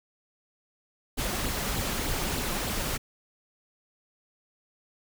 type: noise with flanger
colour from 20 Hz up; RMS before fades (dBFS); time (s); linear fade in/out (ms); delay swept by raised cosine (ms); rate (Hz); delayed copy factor
pink; -30; 1.17-2.98; 20; 0.24 to 5.74; 3.3; +0.55
effects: none